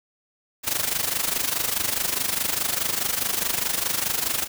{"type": "noise with amplitude modulation", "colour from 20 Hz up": "white", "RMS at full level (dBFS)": -22, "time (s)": [0.63, 4.48], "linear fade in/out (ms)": 50, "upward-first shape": "sine", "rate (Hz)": 24.8, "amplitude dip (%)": 75, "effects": []}